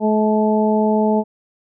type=harmonic tone with a mistuned harmonic; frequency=214.6 Hz; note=A3; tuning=43 cents flat; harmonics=1 / 2 / 3 / 4; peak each=-16 / -19 / -21 / -22 dBFS; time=0-1.24 s; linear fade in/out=50 ms; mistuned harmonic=4; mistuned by=+17 cents; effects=none